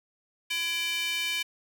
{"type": "tone with high-pass filter", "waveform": "square", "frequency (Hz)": 335.6, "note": "E4", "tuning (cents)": 31, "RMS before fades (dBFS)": -30, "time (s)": [0.5, 1.43], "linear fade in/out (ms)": 10, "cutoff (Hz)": 2600, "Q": 4.2, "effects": []}